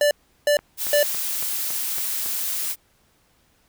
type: tone bursts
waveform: square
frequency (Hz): 586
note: D5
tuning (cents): -4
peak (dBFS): -16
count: 3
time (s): 0.01-1.03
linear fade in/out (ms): 2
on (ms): 100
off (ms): 360
type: click train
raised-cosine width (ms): 0.5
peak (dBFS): -21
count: 7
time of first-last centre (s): 0.59-2.261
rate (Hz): 3.59
type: noise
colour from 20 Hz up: blue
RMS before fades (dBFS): -26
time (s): 0.77-2.76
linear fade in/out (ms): 50
effects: pink hiss -62 dBFS RMS until 3.68 s